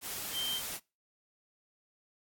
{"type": "tone in noise", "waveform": "sine", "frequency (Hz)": 3136, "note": "G7", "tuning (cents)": 0, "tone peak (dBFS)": -33, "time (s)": [0.32, 0.62], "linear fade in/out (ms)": 50, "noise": "white", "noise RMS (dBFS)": -39, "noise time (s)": [0.01, 0.8], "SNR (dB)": 3, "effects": ["noise-tail reverb RT60 0.3 s tail -26 dB re dry", "AAC 64 kbps"]}